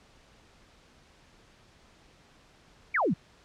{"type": "exponential sweep", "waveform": "sine", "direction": "down", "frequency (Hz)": [2445, 140.5], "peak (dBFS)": -23, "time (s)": [2.94, 3.14], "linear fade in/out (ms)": 10, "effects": ["pink hiss -59 dBFS RMS until 3.44 s", "low-pass 6000 Hz 12 dB/octave"]}